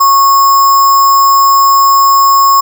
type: tone with sample-and-hold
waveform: sine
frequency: 1100 Hz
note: C#6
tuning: 14 cents flat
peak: -3 dBFS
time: 0-2.61 s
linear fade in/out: 10 ms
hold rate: 6300 Hz
effects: none